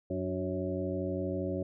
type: harmonic tone with a mistuned harmonic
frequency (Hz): 92.5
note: F#2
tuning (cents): 0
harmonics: 1 / 2 / 3 / 4 / 6 / 7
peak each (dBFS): -38 / -38 / -37 / -37 / -37 / -44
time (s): 0.1-1.63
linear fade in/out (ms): 5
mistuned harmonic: 3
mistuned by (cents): +46
effects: none